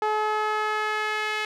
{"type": "tone with band-pass filter sweep", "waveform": "sawtooth", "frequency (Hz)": 427.7, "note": "A4", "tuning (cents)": -49, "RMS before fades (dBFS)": -26, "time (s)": [0.02, 1.45], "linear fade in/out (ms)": 2, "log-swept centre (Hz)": [910, 2300], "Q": 1.5, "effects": []}